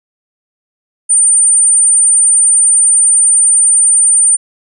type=tone; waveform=sine; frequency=9010 Hz; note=C#9; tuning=27 cents sharp; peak=-5 dBFS; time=1.09-4.37 s; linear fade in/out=20 ms; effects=none